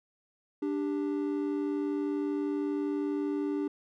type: tone pair together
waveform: triangle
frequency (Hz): 293.7 / 393.7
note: D4 / G4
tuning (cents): 0 / +8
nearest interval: perfect fourth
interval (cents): 508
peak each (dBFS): -28 / -32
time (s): 0.62-3.68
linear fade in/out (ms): 5
effects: none